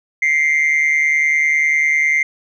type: tone with amplitude modulation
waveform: sine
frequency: 2093 Hz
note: C7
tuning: in tune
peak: -7 dBFS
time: 0.22-2.23 s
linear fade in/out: 5 ms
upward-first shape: sine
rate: 150 Hz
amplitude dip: 75%
effects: tanh soft clip ceiling -9 dBFS